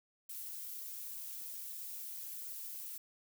violet noise with flanger, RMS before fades -45 dBFS, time 0.29-2.98 s, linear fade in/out 5 ms, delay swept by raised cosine 1.9 to 5.9 ms, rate 3.2 Hz, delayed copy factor +0.8, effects none

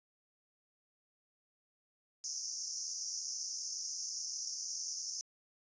pink band-pass noise, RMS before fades -41 dBFS, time 2.24-5.21 s, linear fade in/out 0 ms, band 5200 to 6600 Hz, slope 96 dB/octave, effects resampled to 16000 Hz

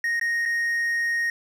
triangle tone with dropouts, 1864.7 Hz, A#6, in tune, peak -20 dBFS, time 0.04-1.3 s, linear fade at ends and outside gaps 2 ms, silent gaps 0.197-0.212 / 0.454-0.458 s, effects none

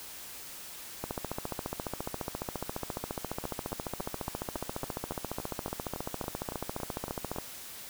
two click trains, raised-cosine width 1 ms, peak -23 / -19 dBFS, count 15 / 93, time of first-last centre 3.44-7.362 / 1.04-7.385 s, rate 3.57 / 14.5 Hz, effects white hiss -45 dBFS RMS until 7.89 s

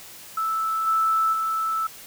sine tone with level steps, 1316 Hz, E6, 3 cents flat, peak -22 / -18 / -22 dBFS, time 0.37-1.87 s, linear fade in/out 5 ms, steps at 0.86 / 1.32 s, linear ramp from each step 20 ms, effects white hiss -43 dBFS RMS until 2.06 s

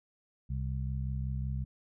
harmonic tone, 65.41 Hz, C2, in tune, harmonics 1 / 2 / 3, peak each -34 / -35 / -43 dBFS, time 0.49-1.65 s, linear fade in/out 20 ms, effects none

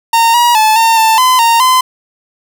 45% pulse tone with pitch steps, 919 / 958 / 868 / 909 / 889 / 1019 / 924 / 1025 Hz, A#5 / A#5 / A5 / A#5 / A5 / C6 / A#5 / C6, -25 / +47 / -24 / -44 / +18 / -46 / -16 / -36 cents, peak -6 dBFS, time 0.13-1.81 s, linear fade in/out 5 ms, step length 210 ms, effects none

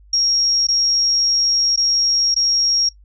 sine tone with dropouts, 5588 Hz, F8, in tune, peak -14 dBFS, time 0.13-2.89 s, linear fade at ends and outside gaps 5 ms, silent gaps 0.67-0.685 / 1.761-1.774 / 2.344-2.362 s, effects noise-tail reverb RT60 0.1 s tail -19 dB re dry + added 50 Hz sine -44 dBFS peak until 3.04 s

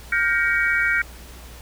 sine chord, G half-diminished seventh, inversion third, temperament just, 1411.2 / 1568 / 1881.6 / 2258 Hz, F6 / G6 / Bb6 / Db7, +18 / 0 / +16 / +31 cents, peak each -23 dBFS, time 0.12-1.02 s, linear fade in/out 5 ms, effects added 60 Hz sine -40 dBFS peak until 1.61 s + pink hiss -44 dBFS RMS until 1.61 s

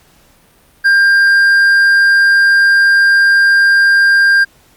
triangle tone with hard clipping, 1597 Hz, G6, 32 cents sharp, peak -7 dBFS, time 0.84-4.45 s, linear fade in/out 20 ms, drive 7 dB, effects pink hiss -49 dBFS RMS until 4.76 s + Opus 48 kbps

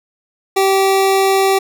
25% pulse tone, 387.3 Hz, G4, 21 cents flat, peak -7 dBFS, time 0.56-1.59 s, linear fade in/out 10 ms, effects none

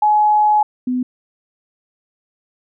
sine tone pair in turn, 845 / 251.2 Hz, G#5 / B3, +30 / +30 cents, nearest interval octave + major sixth, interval 2100 cents, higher first, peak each -10 / -16 dBFS, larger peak first, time 0.02-0.63 / 0.87-1.03 s, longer first, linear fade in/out 5 ms, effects none

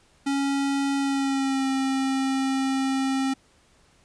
square tone with pitch glide, 277.2 to 267.4 Hz, C#4 to C4, 0 to +38 cents, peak -23 dBFS, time 0.26-3.34 s, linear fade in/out 10 ms, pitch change -62 cents, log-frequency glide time 0.97-1.68 s, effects pink hiss -60 dBFS RMS until 4.04 s + resampled to 22050 Hz

